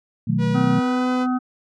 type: chord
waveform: sine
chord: B dominant seventh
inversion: none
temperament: equal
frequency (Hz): 123.47 / 155.56 / 185 / 220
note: B2 / D#3 / F#3 / A3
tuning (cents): 0 / 0 / 0 / 0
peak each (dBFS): -23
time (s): 0.27-0.8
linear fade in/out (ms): 10
type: tone with pitch glide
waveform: sawtooth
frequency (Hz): 483.4 to 503.1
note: B4 to B4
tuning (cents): -37 to +32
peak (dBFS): -23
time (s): 0.38-1.27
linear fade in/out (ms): 50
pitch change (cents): +69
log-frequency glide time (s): 0.72-1.08
type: harmonic tone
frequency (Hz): 252.9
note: B3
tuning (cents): +41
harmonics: 1 / 3 / 5 / 6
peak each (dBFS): -19 / -29 / -29 / -39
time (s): 0.54-1.39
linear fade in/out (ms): 20
effects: low-pass 5000 Hz 12 dB/octave